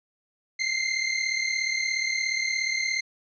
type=tone pair together; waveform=sawtooth; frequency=2072 / 2109 Hz; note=C7 / C7; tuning=-17 / +13 cents; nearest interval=unison; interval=30 cents; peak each=-24 dBFS; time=0.59-3.01 s; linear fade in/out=10 ms; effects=resampled to 16000 Hz